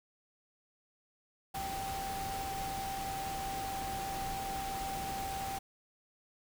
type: tone in noise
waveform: sine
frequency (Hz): 780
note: G5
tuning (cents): -9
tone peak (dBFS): -37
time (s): 1.54-5.59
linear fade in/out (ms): 10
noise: pink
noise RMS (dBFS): -42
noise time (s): 1.54-5.59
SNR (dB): +2
effects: none